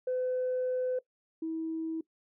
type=tone pair in turn; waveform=sine; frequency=507 / 323 Hz; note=B4 / E4; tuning=+45 / -35 cents; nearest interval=minor sixth; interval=780 cents; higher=first; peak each=-27 / -31 dBFS; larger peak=first; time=0.07-0.99 / 1.42-2.01 s; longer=first; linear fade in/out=5 ms; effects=noise-tail reverb RT60 0.1 s tail -20 dB re dry + tanh soft clip ceiling -25 dBFS